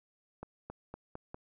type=accelerating click train; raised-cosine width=1 ms; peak=-28 dBFS; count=5; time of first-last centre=0.43-1.345 s; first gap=270 ms; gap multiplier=0.89; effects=none